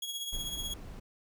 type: tone with tremolo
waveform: sawtooth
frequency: 3322 Hz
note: G#7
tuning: in tune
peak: -30 dBFS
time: 0.02-0.74 s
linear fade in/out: 5 ms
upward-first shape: triangle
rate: 16 Hz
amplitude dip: 60%
type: noise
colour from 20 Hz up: brown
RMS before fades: -42 dBFS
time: 0.32-1 s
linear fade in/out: 10 ms
effects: none